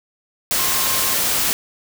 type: tone in noise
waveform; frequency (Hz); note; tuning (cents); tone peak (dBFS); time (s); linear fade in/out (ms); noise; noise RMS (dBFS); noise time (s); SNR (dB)
sine; 1063; C6; +27; -30; 0.59-1.14; 0; white; -19; 0.51-1.53; -14
effects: none